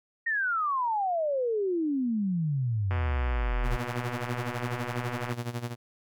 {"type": "exponential sweep", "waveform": "sine", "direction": "down", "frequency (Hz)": [1878, 35.15], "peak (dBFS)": -25, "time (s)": [0.26, 3.77], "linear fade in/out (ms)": 10}
{"type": "click train", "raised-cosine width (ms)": 0.5, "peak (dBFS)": -20, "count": 298, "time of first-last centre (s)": [2.91, 5.325], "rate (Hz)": 123}
{"type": "tone with tremolo", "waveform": "sawtooth", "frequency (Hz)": 120, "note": "B2", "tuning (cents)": -49, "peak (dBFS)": -25, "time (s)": [3.63, 5.76], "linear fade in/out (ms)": 50, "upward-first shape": "sine", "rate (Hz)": 12, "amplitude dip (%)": 80}
{"effects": []}